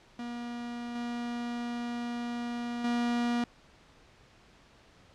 45% pulse tone with level steps, 239.1 Hz, A#3, 44 cents sharp, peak -36 / -33 / -27 dBFS, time 0.19-3.44 s, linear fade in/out 2 ms, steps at 0.95 / 2.84 s, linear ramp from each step 5 ms, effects pink hiss -59 dBFS RMS until 5.14 s + low-pass 5000 Hz 12 dB/octave

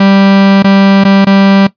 45% pulse tone with dropouts, 196 Hz, G3, in tune, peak -3 dBFS, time 0-1.67 s, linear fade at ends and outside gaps 5 ms, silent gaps 0.625-0.643 / 1.039-1.049 / 1.248-1.268 s, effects noise-tail reverb RT60 0.1 s tail -17 dB re dry + resampled to 11025 Hz

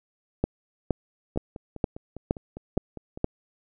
two click trains, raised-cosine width 2 ms, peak -24 / -9 dBFS, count 10 / 7, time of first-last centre 1.36-3.175 / 0.44-3.244 s, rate 4.96 / 2.14 Hz, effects none

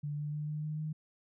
sine tone with pitch steps, 146.83 / 148.36 / 149.92 / 151.48 / 153.07 / 154.67 Hz, D3 / D3 / D3 / D#3 / D#3 / D#3, 0 / +18 / +36 / -46 / -28 / -10 cents, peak -34 dBFS, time 0.03-0.93 s, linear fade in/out 10 ms, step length 150 ms, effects none

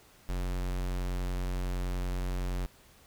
square tone, 45.34 Hz, F#1, 34 cents flat, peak -31 dBFS, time 0.29-2.66 s, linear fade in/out 0 ms, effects pink hiss -59 dBFS RMS until 3.06 s

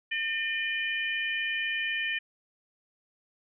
harmonic tone, 604 Hz, D5, 48 cents sharp, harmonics 3 / 4 / 5, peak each -31 / -32 / -35 dBFS, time 0.11-2.19 s, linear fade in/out 10 ms, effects none

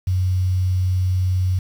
sine tone with quantisation, 92.3 Hz, F#2, 4 cents flat, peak -16 dBFS, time 0.07-1.59 s, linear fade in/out 5 ms, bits 7, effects none

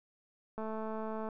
click train, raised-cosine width 1 ms, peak -27 dBFS, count 156, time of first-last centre 0.58-1.288 s, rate 219 Hz, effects none

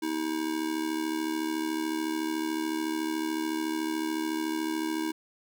square tone with amplitude modulation, 319.1 Hz, D#4, 44 cents sharp, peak -26 dBFS, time 0.02-5.12 s, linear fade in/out 10 ms, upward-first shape sine, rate 73.8 Hz, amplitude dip 70%, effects none

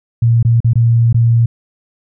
sine tone with dropouts, 116.5 Hz, A#2, 1 cent flat, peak -7 dBFS, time 0.22-1.46 s, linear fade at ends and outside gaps 5 ms, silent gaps 0.428-0.449 / 0.604-0.645 / 0.734-0.755 / 1.128-1.144 s, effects none

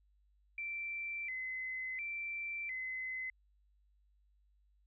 sine tone with vibrato, 2187 Hz, C#7, 24 cents flat, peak -38 dBFS, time 0.58-3.3 s, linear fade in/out 2 ms, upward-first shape square, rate 0.71 Hz, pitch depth 120 cents each way, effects added 50 Hz sine -68 dBFS peak until 4.86 s

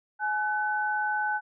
sine tone pair together, 844 / 1507.4 Hz, G#5 / F#6, +28 / +32 cents, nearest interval minor seventh, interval 1004 cents, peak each -28 dBFS, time 0.19-1.41 s, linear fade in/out 50 ms, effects none

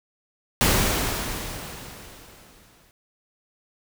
pink noise with exponential decay, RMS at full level -18 dBFS, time 0.61-2.91 s, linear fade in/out 0 ms, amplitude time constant 500 ms, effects none

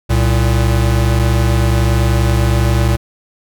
square tone pair together, 64.8 / 115.1 Hz, C2 / A#2, -16 / -22 cents, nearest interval minor seventh, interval 994 cents, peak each -14 dBFS, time 0.09-2.97 s, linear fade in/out 20 ms, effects none

